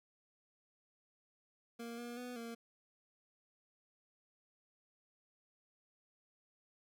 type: tone with pitch steps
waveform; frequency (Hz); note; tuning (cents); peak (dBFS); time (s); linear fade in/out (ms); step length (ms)
25% pulse; 233.6 / 238.9 / 247.1 / 231.9; A#3 / A#3 / B3 / A#3; +4 / +43 / +1 / -9; -40; 1.79-2.55; 10; 190
effects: 13-bit